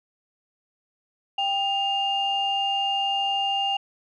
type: tone pair together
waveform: sine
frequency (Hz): 789.1 / 2812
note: G5 / F7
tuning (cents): +11 / +11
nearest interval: octave + minor seventh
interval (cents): 2200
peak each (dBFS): -24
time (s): 1.38-3.77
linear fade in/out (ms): 5
effects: tanh soft clip ceiling -15 dBFS